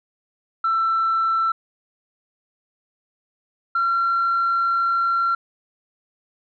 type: tone pair in turn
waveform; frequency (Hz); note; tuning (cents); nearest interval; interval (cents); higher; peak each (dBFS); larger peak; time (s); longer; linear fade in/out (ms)
sine; 1336 / 1366.4; E6 / F6; +23 / -38; unison; 39; second; -16; neither; 0.64-1.52 / 3.75-5.35; second; 5
effects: tanh soft clip ceiling -14 dBFS